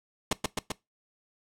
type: noise with echo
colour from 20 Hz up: pink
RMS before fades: -24 dBFS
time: 0.31-0.33 s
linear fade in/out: 5 ms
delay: 130 ms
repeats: 3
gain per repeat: -2 dB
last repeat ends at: 0.72 s
effects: noise-tail reverb RT60 0.2 s tail -21 dB re dry + low-pass 10000 Hz 12 dB/octave